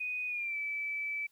sine tone with pitch glide, 2489 to 2309 Hz, D#7 to D7, 0 to -30 cents, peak -33 dBFS, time 0-1.27 s, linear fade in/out 10 ms, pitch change -130 cents, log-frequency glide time 0.27-0.57 s, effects white hiss -71 dBFS RMS until 1.31 s

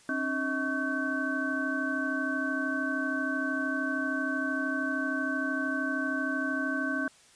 sine tone cluster, 268.4 / 301.4 / 636 / 1119 / 1534 Hz, C4 / D4 / D#5 / C#6 / G6, +44 / +45 / +38 / +16 / -38 cents, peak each -32 / -37 / -38 / -40 / -31 dBFS, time 0.09-7.08 s, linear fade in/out 2 ms, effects white hiss -58 dBFS RMS until 7.35 s + resampled to 22050 Hz

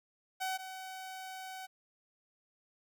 sawtooth tone pair in turn, 755 / 755 Hz, F#5 / F#5, +35 / +35 cents, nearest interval unison, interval 0 cents, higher neither, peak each -30 / -39 dBFS, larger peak first, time 0.4-0.58 / 0.58-1.67 s, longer second, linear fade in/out 20 ms, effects 12-bit

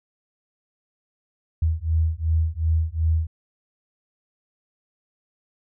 sine beating tone pair, 79.3 / 82 Hz, D#2 / E2, +33 / -9 cents, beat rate 2.7 Hz, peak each -22 dBFS, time 1.62-3.27 s, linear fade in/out 5 ms, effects none

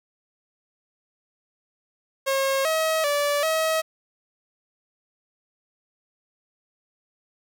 sawtooth tone with pitch steps, 541 / 638 / 579 / 639 Hz, C#5 / D#5 / D5 / D#5, -42 / +43 / -25 / +46 cents, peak -17 dBFS, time 2.26-3.82 s, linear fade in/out 20 ms, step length 390 ms, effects 9-bit

